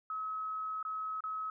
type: tone with dropouts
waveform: sine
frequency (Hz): 1282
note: E6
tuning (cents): -49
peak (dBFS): -35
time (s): 0.1-1.5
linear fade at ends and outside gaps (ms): 2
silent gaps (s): 0.828-0.85 / 1.206-1.238
effects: none

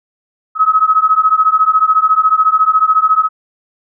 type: beating tone pair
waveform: sine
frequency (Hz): 1272 / 1286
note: D#6 / E6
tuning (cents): +38 / -43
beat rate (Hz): 14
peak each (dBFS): -11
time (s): 0.55-3.29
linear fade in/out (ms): 50
effects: none

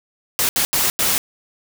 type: noise bursts at uneven times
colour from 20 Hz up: white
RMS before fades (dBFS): -18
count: 4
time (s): 0.39-0.49 / 0.56-0.65 / 0.73-0.9 / 0.99-1.18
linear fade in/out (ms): 0
effects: none

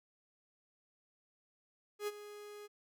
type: tone with ADSR envelope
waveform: 45% pulse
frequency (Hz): 415.3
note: G#4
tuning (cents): 0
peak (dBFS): -34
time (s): 1.99-2.68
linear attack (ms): 84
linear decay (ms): 34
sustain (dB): -14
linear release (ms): 27
effects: none

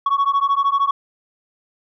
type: beating tone pair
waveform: sine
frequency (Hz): 1108.7 / 1121.7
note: C#6 / C#6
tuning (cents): 0 / +20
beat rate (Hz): 13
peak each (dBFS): -16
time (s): 0.06-0.91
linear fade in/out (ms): 5
effects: tanh soft clip ceiling -12 dBFS

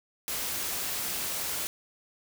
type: noise with amplitude modulation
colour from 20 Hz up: white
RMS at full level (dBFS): -31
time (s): 0.28-1.67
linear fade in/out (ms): 0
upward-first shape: sine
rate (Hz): 238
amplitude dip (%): 35
effects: none

